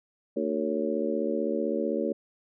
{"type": "harmonic tone with a mistuned harmonic", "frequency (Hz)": 75.7, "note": "D#2", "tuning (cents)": -47, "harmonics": [3, 4, 5, 6, 7], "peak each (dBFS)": [-32, -32, -32, -32, -32], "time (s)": [0.36, 2.13], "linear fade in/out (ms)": 10, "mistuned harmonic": 7, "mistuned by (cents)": 76, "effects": []}